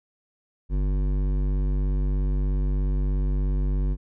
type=tone with hard clipping; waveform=sine; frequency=48.43 Hz; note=G1; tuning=20 cents flat; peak=-23 dBFS; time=0.69-3.97 s; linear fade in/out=50 ms; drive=13 dB; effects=none

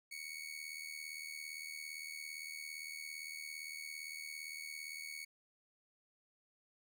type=tone with amplitude modulation; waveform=sawtooth; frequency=2223 Hz; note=C#7; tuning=4 cents sharp; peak=-38 dBFS; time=0.11-5.25 s; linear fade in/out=10 ms; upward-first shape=sine; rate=77.6 Hz; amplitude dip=70%; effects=none

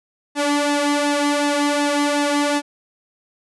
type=tone with flanger; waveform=sawtooth; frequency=290 Hz; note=D4; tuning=22 cents flat; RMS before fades=-19 dBFS; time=0.35-2.62 s; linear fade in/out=50 ms; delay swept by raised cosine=1.1 to 2.5 ms; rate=2.7 Hz; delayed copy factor=+0.65; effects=resampled to 24000 Hz

